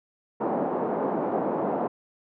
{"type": "band-pass noise", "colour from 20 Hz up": "white", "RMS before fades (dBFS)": -27, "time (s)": [0.4, 1.88], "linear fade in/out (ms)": 10, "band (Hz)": [190, 810], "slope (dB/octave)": 24, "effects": []}